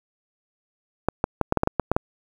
clicks, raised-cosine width 1 ms, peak -5 dBFS, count 10, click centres 1.086 / 1.241 / 1.413 / 1.524 / 1.573 / 1.634 / 1.674 / 1.797 / 1.916 / 1.965 s, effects 7-bit

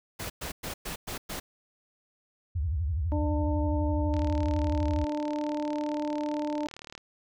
pink noise bursts, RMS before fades -36 dBFS, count 6, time 0.19-1.4 s, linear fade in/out 10 ms, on 110 ms, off 110 ms
sine tone with vibrato, 78 Hz, D#2, 5 cents sharp, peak -26 dBFS, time 2.55-5.05 s, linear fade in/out 10 ms, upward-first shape sine, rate 12 Hz, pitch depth 270 cents each way
harmonic tone, 298.4 Hz, D4, 28 cents sharp, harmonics 1 / 2 / 3, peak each -30 / -34 / -37 dBFS, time 3.12-6.67 s, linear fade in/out 0 ms
click train, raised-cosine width 0.2 ms, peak -25 dBFS, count 108, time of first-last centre 4.14-6.978 s, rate 37.7 Hz
effects none

